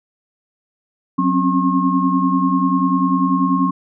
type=tone cluster; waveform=sine; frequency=184.4 / 263.2 / 273.4 / 1078 Hz; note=F#3 / C4 / C#4 / C#6; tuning=-6 / +10 / -24 / -49 cents; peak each=-19 dBFS; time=1.18-3.71 s; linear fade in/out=10 ms; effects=none